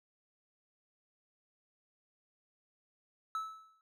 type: tone with exponential decay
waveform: triangle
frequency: 1305 Hz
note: E6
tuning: 18 cents flat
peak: -30 dBFS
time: 3.35-3.81 s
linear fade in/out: 1 ms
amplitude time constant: 100 ms
effects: none